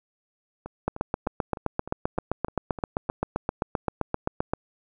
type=two click trains; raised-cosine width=1 ms; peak=-22 / -10 dBFS; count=9 / 29; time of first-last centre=0.66-3.092 / 0.88-4.535 s; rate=3.29 / 7.66 Hz; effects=none